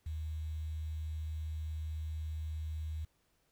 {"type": "tone with quantisation", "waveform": "sine", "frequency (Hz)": 78.2, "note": "D#2", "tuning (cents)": 9, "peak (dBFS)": -36, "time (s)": [0.06, 3.05], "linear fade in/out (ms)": 5, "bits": 10, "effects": ["pink hiss -75 dBFS RMS until 3.51 s"]}